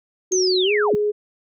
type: tone with pitch glide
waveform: sine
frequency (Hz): 369.9 to 417.6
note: F#4 to G#4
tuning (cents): 0 to +10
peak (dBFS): -17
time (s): 0.31-1.12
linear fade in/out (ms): 20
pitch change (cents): +210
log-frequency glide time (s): 0.63-0.72
type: linear sweep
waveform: sine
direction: down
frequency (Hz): 6500 to 124.4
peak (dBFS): -20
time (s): 0.32-0.95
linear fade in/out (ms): 0
effects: none